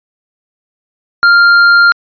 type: tone with tanh clipping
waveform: sine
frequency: 1396.9 Hz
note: F6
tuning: in tune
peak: -5 dBFS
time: 1.23-1.92 s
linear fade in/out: 0 ms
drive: 10 dB
effects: resampled to 11025 Hz